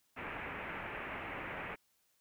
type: low-pass noise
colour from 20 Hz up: white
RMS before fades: -43 dBFS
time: 0.16-1.76 s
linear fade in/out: 20 ms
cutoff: 2500 Hz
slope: 48 dB/octave
effects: white hiss -75 dBFS RMS until 2.2 s